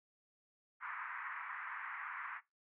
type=band-pass noise; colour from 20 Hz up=pink; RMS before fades=-45 dBFS; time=0.8-2.41 s; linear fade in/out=50 ms; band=1000 to 2100 Hz; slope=48 dB/octave; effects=noise-tail reverb RT60 0.2 s tail -19 dB re dry